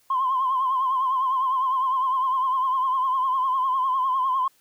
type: tone with vibrato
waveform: sine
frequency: 1045 Hz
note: C6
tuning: 2 cents flat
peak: -19 dBFS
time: 0.1-4.48 s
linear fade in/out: 5 ms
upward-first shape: triangle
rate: 9.9 Hz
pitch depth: 83 cents each way
effects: tanh soft clip ceiling -15 dBFS + white hiss -62 dBFS RMS until 4.6 s